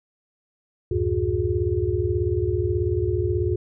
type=tone cluster; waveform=sine; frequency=74 / 92.4 / 110.7 / 361.2 / 416.1 Hz; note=D2 / F#2 / A2 / F#4 / G#4; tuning=+14 / -2 / +11 / -42 / +3 cents; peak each=-28 / -26 / -28 / -24 / -29 dBFS; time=0.91-3.56 s; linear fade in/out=5 ms; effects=none